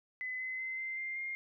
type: tone with pitch steps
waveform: sine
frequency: 2019 / 2039 / 2059 / 2079 / 2100 / 2121 Hz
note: B6 / C7 / C7 / C7 / C7 / C7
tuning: +38 / -45 / -28 / -12 / +6 / +23 cents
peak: -36 dBFS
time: 0.21-1.35 s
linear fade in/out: 0 ms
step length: 190 ms
effects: none